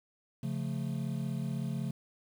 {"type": "chord", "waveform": "triangle", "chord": "Db augmented", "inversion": "none", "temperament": "equal", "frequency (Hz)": [138.59, 174.61, 220], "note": ["Db3", "F3", "A3"], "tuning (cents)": [0, 0, 0], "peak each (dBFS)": [-33, -36, -36], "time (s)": [0.43, 1.91], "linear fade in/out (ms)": 5, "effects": ["9-bit"]}